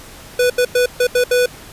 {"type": "tone bursts at uneven times", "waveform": "square", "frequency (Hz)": 493.9, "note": "B4", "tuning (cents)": 0, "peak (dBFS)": -12, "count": 6, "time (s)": [[0.39, 0.5], [0.58, 0.65], [0.75, 0.86], [1, 1.07], [1.15, 1.24], [1.31, 1.46]], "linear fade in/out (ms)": 5, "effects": ["pink hiss -38 dBFS RMS until 1.72 s", "resampled to 32000 Hz"]}